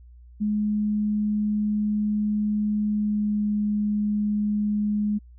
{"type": "tone with pitch glide", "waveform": "sine", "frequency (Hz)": [210, 208.7], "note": ["G#3", "G#3"], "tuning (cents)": [19, 9], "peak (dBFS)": -21, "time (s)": [0.4, 5.19], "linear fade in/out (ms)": 20, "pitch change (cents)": -10, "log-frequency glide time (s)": [2.89, 3.46], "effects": ["added 60 Hz sine -45 dBFS peak until 5.38 s"]}